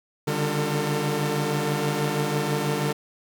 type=tone cluster; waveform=sawtooth; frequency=142.3 / 148.5 / 201.6 / 355.9 / 451.2 Hz; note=C#3 / D3 / G3 / F4 / A4; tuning=+46 / +20 / +49 / +33 / +44 cents; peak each=-28 / -23 / -27 / -29 / -25 dBFS; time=0.27-2.93 s; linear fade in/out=10 ms; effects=none